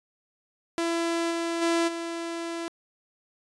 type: tone with level steps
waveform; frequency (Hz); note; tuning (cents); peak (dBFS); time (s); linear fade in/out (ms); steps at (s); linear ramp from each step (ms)
sawtooth; 335.6; E4; +31; -21 / -23 / -18 / -27; 0.78-2.68; 0; 1.3 / 1.61 / 1.87; 20
effects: resampled to 22050 Hz